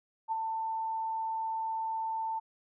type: tone with ADSR envelope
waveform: sine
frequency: 892 Hz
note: A5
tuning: 23 cents sharp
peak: -27 dBFS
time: 0.28-2.4 s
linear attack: 38 ms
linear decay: 19 ms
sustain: -4 dB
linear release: 18 ms
effects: none